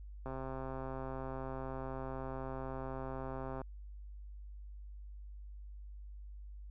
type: click train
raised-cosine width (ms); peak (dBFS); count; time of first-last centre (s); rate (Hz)
1; -29; 444; 0.26-3.616; 132
effects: added 50 Hz sine -46 dBFS peak until 6.7 s